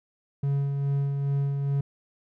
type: tone with tremolo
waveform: triangle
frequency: 140 Hz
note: C#3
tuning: 18 cents sharp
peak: -20 dBFS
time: 0.43-1.81 s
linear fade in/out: 5 ms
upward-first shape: sine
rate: 2.4 Hz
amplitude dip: 35%
effects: none